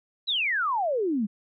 sine exponential sweep, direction down, 4059 to 195 Hz, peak -23 dBFS, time 0.27-1.27 s, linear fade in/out 20 ms, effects none

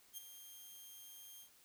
5% pulse tone with ADSR envelope, 3200 Hz, G7, 35 cents sharp, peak -35 dBFS, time 0.13-1.5 s, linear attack 45 ms, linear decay 13 ms, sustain -10 dB, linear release 92 ms, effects white hiss -67 dBFS RMS until 1.64 s

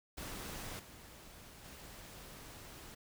pink noise with level steps, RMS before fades -45 / -55 / -52 dBFS, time 0.17-2.95 s, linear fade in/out 10 ms, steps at 0.79 / 1.64 s, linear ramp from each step 5 ms, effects none

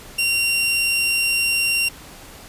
sawtooth tone, 2759 Hz, F7, 22 cents flat, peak -14 dBFS, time 0.18-1.89 s, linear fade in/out 10 ms, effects pink hiss -41 dBFS RMS until 2.48 s + resampled to 32000 Hz

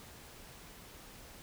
silence, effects pink hiss -53 dBFS RMS until 1.42 s

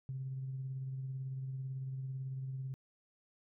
sine tone with tremolo, 132.5 Hz, C3, 22 cents sharp, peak -36 dBFS, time 0.09-2.74 s, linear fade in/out 0 ms, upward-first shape sine, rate 18 Hz, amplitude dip 30%, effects tanh soft clip ceiling -32 dBFS

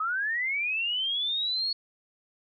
sine linear sweep, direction up, 1243 to 4379 Hz, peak -26 dBFS, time 0-1.73 s, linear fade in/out 5 ms, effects none

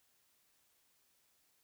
silence, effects white hiss -74 dBFS RMS until 1.63 s

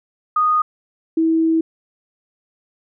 sine tone pair in turn, 1237 / 324.3 Hz, D#6 / E4, -10 / -28 cents, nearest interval octave + major seventh, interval 2318 cents, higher first, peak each -13 dBFS, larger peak neither, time 0.36-0.62 / 1.17-1.61 s, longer second, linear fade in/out 5 ms, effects none

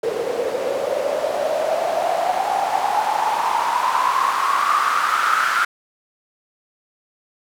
white noise with band-pass filter sweep, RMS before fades -20 dBFS, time 0.03-5.65 s, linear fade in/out 5 ms, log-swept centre 460 to 1400 Hz, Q 9.2, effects none

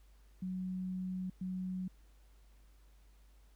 sine tone bursts at uneven times, 185 Hz, F#3, in tune, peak -36 dBFS, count 2, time 0.42-1.3 / 1.41-1.88 s, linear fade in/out 5 ms, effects added 50 Hz sine -59 dBFS peak until 3.55 s + pink hiss -72 dBFS RMS until 3.55 s

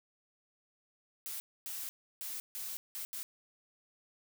blue noise bursts at uneven times, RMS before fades -41 dBFS, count 6, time 1.26-1.4 / 1.66-1.89 / 2.21-2.4 / 2.55-2.77 / 2.95-3.05 / 3.13-3.23 s, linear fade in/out 0 ms, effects none

